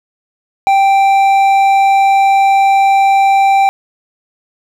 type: tone with hard clipping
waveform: triangle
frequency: 784 Hz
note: G5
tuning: in tune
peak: -8 dBFS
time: 0.67-3.69 s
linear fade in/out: 0 ms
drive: 10 dB
effects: none